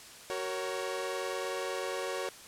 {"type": "chord", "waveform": "sawtooth", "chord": "F# major", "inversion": "none", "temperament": "equal with one note detuned", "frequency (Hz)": [376, 466.2, 554.4], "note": ["F#4", "A#4", "C#5"], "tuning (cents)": [28, 0, 0], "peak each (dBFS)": [-34, -35, -33], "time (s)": [0.3, 2.29], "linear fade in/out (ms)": 0, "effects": ["white hiss -50 dBFS RMS until 2.47 s", "low-pass 10000 Hz 12 dB/octave"]}